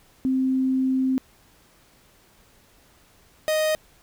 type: tone pair in turn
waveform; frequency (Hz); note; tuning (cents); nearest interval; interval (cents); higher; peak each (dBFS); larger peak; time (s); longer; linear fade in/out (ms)
sine / 45% pulse; 261.6 / 622.2; C4 / D#5; 0 / 0; octave + minor third; 1500; second; -19 / -20; first; 0.25-1.18 / 3.48-3.75; first; 0
effects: pink hiss -57 dBFS RMS until 4.02 s